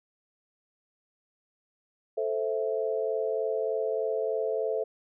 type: chord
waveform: sine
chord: A minor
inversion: none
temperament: equal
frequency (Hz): 440 / 523.3 / 659.3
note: A4 / C5 / E5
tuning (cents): 0 / 0 / 0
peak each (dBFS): -29 / -32 / -32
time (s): 2.17-4.84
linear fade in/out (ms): 10
effects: none